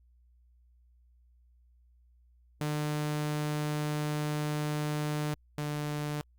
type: tone pair in turn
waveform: sawtooth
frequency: 150 / 148.53 Hz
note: D3 / D3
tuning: +37 / +20 cents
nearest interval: unison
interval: 17 cents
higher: first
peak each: -26 / -28 dBFS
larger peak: first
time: 2.61-5.34 / 5.58-6.21 s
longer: first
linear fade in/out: 0 ms
effects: added 60 Hz sine -60 dBFS peak until 6.38 s + Opus 48 kbps